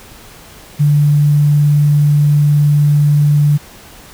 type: tone with quantisation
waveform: sine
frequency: 146.83 Hz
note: D3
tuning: in tune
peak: -7 dBFS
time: 0.79-3.58 s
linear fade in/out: 20 ms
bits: 6
effects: pink hiss -38 dBFS RMS until 4.13 s